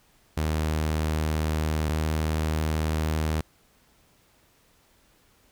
sawtooth tone pair in turn, 77.78 / 78.17 Hz, D#2 / D#2, 0 / +9 cents, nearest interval unison, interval 9 cents, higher second, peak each -20 dBFS, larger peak neither, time 0.37-1.89 / 1.89-3.41 s, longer neither, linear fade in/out 5 ms, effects pink hiss -62 dBFS RMS until 5.51 s

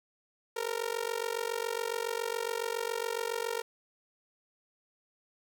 sawtooth tone with amplitude modulation, 463.7 Hz, A#4, 9 cents flat, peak -24 dBFS, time 0.56-3.62 s, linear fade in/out 10 ms, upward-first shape sine, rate 47.2 Hz, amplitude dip 95%, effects none

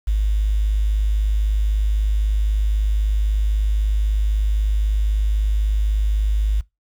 sine tone with quantisation, 51.91 Hz, G#1, in tune, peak -15 dBFS, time 0.07-6.61 s, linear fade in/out 10 ms, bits 7, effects noise-tail reverb RT60 0.2 s tail -22 dB re dry

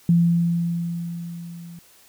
sine tone with level ramp, 170.4 Hz, F3, 42 cents flat, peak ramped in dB -12 to -37 dBFS, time 0.09-1.79 s, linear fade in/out 2 ms, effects white hiss -53 dBFS RMS until 2.08 s

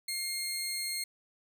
sawtooth tone pair together, 2127 / 4254 Hz, C7 / C8, +28 / +28 cents, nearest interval octave, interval 1200 cents, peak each -35 / -30 dBFS, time 0.08-1.04 s, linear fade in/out 5 ms, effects none

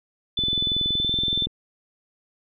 sine tone with pitch glide, 3502 to 3545 Hz, A7 to A7, -9 to +12 cents, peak -21 dBFS, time 0.37-1.46 s, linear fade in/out 5 ms, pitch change +21 cents, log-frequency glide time 0.91-1.13 s
click train, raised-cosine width 3 ms, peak -19 dBFS, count 24, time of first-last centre 0.39-1.47 s, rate 21.3 Hz
effects none

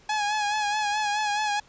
sawtooth tone with vibrato, 838 Hz, G#5, 15 cents sharp, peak -20 dBFS, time 0.09-1.6 s, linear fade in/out 5 ms, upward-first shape sine, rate 4.7 Hz, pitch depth 43 cents each way, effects pink hiss -56 dBFS RMS until 1.68 s + resampled to 16000 Hz

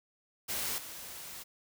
white noise with level steps, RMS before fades -35 / -45 dBFS, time 0.48-1.44 s, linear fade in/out 20 ms, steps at 0.78 s, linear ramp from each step 2 ms, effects none

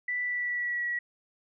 sine tone with pitch glide, 1975 to 1926.5 Hz, B6 to B6, 0 to -44 cents, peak -28 dBFS, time 0.08-0.99 s, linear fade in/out 5 ms, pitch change -44 cents, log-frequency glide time 0.22-0.85 s, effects none

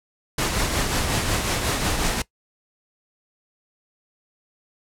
pink noise with tremolo, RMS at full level -21 dBFS, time 0.38-2.22 s, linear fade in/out 5 ms, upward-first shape triangle, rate 5.5 Hz, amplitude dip 45%, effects noise-tail reverb RT60 0.1 s tail -20 dB re dry + low-pass 11000 Hz 12 dB/octave

